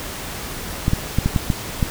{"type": "clicks", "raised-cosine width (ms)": 5, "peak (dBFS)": -4, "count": 7, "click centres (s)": [0.881, 0.934, 1.186, 1.26, 1.362, 1.502, 1.828], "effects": ["pink hiss -30 dBFS RMS until 1.9 s"]}